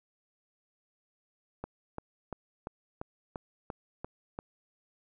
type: click train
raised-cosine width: 1 ms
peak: -23 dBFS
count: 9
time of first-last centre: 1.64-4.389 s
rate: 2.91 Hz
effects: none